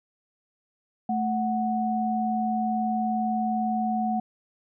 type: tone pair together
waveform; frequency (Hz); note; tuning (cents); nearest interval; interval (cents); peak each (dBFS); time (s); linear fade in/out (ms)
sine; 219.7 / 739; A3 / F#5; -2 / -2; octave + major sixth; 2100; -26; 1.09-4.2; 5
effects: none